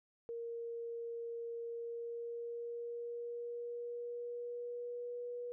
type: tone with pitch glide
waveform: sine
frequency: 466.2 to 484.6 Hz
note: A#4 to B4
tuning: 0 to -33 cents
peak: -40 dBFS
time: 0.29-5.52 s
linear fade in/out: 0 ms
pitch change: +67 cents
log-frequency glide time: 1.63-5.24 s
effects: none